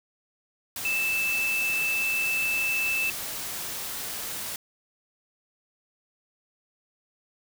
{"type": "tone in noise", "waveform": "sine", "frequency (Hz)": 2637, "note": "E7", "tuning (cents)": 0, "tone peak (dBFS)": -24, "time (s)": [0.85, 3.1], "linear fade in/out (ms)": 2, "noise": "white", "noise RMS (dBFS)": -34, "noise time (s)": [0.76, 4.56], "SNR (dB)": 7, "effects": []}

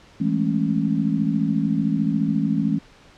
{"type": "chord", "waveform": "sine", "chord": "A major seventh", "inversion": "second", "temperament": "just", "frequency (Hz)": [165, 206.2, 220, 275], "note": ["E3", "G#3", "A3", "C#4"], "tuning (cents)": [2, -12, 0, -14], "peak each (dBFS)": -24, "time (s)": [0.2, 2.79], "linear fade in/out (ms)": 10, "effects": ["pink hiss -50 dBFS RMS until 3.17 s", "low-pass 5000 Hz 12 dB/octave"]}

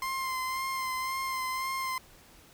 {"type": "tone with vibrato", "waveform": "30% pulse", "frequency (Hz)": 1046.5, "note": "C6", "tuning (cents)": 0, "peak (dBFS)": -28, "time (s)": [0.02, 1.98], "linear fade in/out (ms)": 2, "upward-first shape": "sine", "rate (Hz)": 1.9, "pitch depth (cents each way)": 25, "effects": ["pink hiss -56 dBFS RMS until 2.53 s"]}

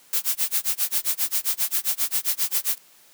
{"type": "noise with tremolo", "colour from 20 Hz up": "blue", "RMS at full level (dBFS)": -21, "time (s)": [0.13, 2.78], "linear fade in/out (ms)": 0, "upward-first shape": "sine", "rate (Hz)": 7.5, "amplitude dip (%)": 100, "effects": ["white hiss -54 dBFS RMS until 3.13 s", "high-pass 150 Hz 12 dB/octave"]}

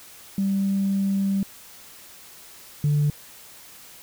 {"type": "tone pair in turn", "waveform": "sine", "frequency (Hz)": [196, 146.83], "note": ["G3", "D3"], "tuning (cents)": [0, 0], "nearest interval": "perfect fourth", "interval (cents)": 500, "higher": "first", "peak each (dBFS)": [-19, -16], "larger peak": "second", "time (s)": [[0.38, 1.43], [2.84, 3.1]], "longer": "first", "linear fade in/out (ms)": 2, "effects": ["tanh soft clip ceiling -15 dBFS", "white hiss -46 dBFS RMS until 4.02 s"]}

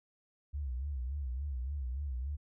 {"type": "tone with vibrato", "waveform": "sine", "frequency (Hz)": 67, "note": "C2", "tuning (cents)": 42, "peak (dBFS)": -34, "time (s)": [0.53, 2.37], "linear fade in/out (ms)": 20, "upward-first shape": "sine", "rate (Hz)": 3.5, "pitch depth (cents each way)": 160, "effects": []}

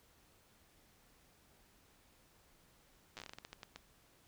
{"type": "slowing click train", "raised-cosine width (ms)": 0.2, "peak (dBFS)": -30, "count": 14, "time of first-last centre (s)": [3.17, 3.76], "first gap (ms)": 8, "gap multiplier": 1.26, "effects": ["pink hiss -68 dBFS RMS until 4.27 s"]}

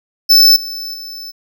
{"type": "tone with level steps", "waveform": "square", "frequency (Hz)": 5274, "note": "E8", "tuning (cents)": 0, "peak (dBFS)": [-5, -23, -27], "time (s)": [0.29, 1.32], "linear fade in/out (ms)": 20, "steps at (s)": [0.56, 0.94], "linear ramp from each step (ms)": 2, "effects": []}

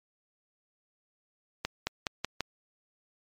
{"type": "accelerating click train", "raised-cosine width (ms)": 0.2, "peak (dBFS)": -12, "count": 5, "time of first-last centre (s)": [1.65, 2.407], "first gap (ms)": 220, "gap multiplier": 0.9, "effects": ["MP3 96 kbps"]}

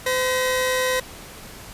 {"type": "tone pair together", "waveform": "sawtooth", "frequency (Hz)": [511.3, 1907], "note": ["C5", "A#6"], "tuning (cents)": [-40, 39], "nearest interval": "octave + major seventh", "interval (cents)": 2279, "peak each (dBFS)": [-17, -22], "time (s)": [0.06, 1], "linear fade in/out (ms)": 5, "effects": ["pink hiss -40 dBFS RMS until 1.73 s", "resampled to 32000 Hz"]}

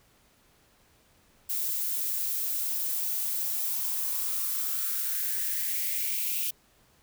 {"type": "noise with high-pass filter sweep", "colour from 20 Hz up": "violet", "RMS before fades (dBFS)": -30, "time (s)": [1.49, 6.51], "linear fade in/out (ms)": 10, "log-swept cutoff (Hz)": [330, 2700], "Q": 5, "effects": ["pink hiss -63 dBFS RMS until 7.02 s"]}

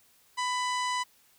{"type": "harmonic tone with a mistuned harmonic", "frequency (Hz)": 996, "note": "B5", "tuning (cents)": 14, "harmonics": [1, 2, 3, 4, 5, 6, 7, 8, 9], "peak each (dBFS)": [-29, -35, -39, -41, -43, -45, -46, -47, -48], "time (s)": [0.37, 1.04], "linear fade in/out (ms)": 20, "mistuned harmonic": 9, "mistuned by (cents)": -30, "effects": ["white hiss -63 dBFS RMS until 1.38 s"]}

